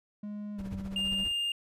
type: tone with pitch glide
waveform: triangle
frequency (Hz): 207.7 to 193.79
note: G#3 to G3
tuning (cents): 0 to -20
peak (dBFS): -34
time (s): 0.23-1.24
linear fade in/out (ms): 5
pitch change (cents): -120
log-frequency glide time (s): 0.55-0.62
type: noise with tremolo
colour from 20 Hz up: brown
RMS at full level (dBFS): -40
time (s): 0.58-1.32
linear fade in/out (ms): 10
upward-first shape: sine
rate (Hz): 15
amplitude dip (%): 80
type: tone with exponential decay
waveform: sine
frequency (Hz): 89.9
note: F#2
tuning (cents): -49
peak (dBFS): -32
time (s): 0.72-0.91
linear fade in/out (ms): 5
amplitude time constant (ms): 41
type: tone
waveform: triangle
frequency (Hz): 2812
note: F7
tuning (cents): +11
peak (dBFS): -27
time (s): 0.96-1.52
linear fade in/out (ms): 2
effects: resampled to 32000 Hz